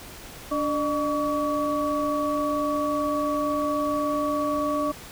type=tone cluster; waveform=sine; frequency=291.5 / 603 / 1135 Hz; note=D4 / D5 / C#6; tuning=-13 / +46 / +41 cents; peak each=-27 dBFS; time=0.51-4.92 s; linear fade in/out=10 ms; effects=pink hiss -42 dBFS RMS until 5.11 s